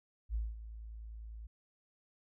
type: tone with ADSR envelope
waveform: sine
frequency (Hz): 55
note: A1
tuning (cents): 0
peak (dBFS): -31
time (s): 0.29-1.47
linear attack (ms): 58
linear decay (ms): 200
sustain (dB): -13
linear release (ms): 7
effects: none